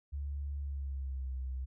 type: tone with pitch glide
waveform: sine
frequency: 71 to 64.73 Hz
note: C#2 to C2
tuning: +42 to -18 cents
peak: -35 dBFS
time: 0.12-1.66 s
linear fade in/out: 20 ms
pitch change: -160 cents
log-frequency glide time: 0.59-1.33 s
effects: none